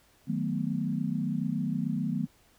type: chord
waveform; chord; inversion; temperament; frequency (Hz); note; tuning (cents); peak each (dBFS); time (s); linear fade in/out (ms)
sine; B dominant seventh; first; equal; 155.56 / 185 / 220 / 246.9; D#3 / F#3 / A3 / B3; 0 / 0 / 0 / 0; -33; 0.27-2.27; 20
effects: pink hiss -63 dBFS RMS until 2.58 s